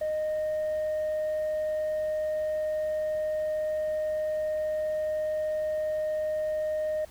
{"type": "tone with tanh clipping", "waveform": "sine", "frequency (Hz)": 617, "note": "D#5", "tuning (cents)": -15, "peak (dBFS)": -27, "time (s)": [0.01, 7.05], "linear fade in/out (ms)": 5, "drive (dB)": 1, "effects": ["added 69 Hz sine -55 dBFS peak until 7.1 s", "pink hiss -54 dBFS RMS until 7.1 s"]}